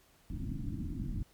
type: low-pass noise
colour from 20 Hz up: pink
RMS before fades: -37 dBFS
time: 0.3-1.23 s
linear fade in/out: 0 ms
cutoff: 320 Hz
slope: 96 dB/octave
effects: pink hiss -65 dBFS RMS until 1.33 s + MP3 96 kbps